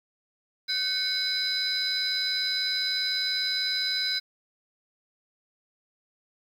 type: tone cluster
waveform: sine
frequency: 1528 / 2202 / 4005 / 4985 Hz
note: G6 / C#7 / B7 / D#8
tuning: -45 / -12 / +23 / +2 cents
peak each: -34 / -34 / -27 / -29 dBFS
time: 0.68-4.2 s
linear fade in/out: 20 ms
effects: tanh soft clip ceiling -18 dBFS + 9-bit